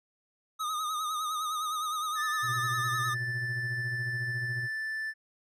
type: tone with vibrato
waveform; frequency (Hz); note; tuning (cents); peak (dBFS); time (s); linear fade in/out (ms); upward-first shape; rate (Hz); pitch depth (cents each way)
square; 1244.5; D#6; 0; -31; 0.59-3.15; 20; sine; 9.8; 57
type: tone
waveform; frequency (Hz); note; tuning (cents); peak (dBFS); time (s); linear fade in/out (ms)
triangle; 1760; A6; 0; -30; 2.15-5.14; 50
type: tone with tremolo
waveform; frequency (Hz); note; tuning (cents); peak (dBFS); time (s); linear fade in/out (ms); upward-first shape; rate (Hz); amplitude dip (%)
triangle; 121.8; B2; -24; -30; 2.42-4.69; 50; sine; 14; 60
effects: resampled to 32000 Hz